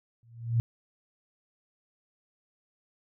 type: tone with exponential growth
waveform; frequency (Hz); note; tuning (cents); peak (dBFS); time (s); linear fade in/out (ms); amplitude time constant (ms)
sine; 116.54; A#2; 0; -19; 0.23-0.6; 0; 79
effects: none